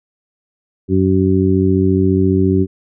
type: harmonic tone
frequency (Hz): 94.5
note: F#2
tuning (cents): +37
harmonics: 1 / 2 / 3 / 4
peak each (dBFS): -16 / -16 / -16 / -16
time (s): 0.88-2.67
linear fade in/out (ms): 50
effects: none